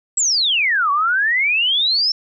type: exponential two-way sweep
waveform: sine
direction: down then up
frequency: 7902 to 1108.7 to 5420 Hz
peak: -14 dBFS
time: 0.17-2.12 s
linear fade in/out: 5 ms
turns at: 0.91 s
effects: none